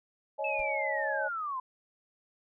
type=chord; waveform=sine; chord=C# suspended second; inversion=none; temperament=equal with one note detuned; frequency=554.4 / 622.3 / 848.1 Hz; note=C#5 / D#5 / G#5; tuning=0 / 0 / +36 cents; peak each=-35 dBFS; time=0.38-1.29 s; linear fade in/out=20 ms
type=linear sweep; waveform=sine; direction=down; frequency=2637 to 995 Hz; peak=-32 dBFS; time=0.44-1.6 s; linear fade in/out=5 ms
type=noise with exponential decay; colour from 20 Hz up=brown; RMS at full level=-40 dBFS; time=0.59-0.67 s; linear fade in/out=1 ms; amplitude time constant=16 ms
effects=none